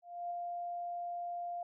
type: tone with ADSR envelope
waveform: sine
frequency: 698.5 Hz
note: F5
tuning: in tune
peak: -35 dBFS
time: 0.02-1.63 s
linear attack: 290 ms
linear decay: 3 ms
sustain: -2 dB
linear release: 3 ms
effects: none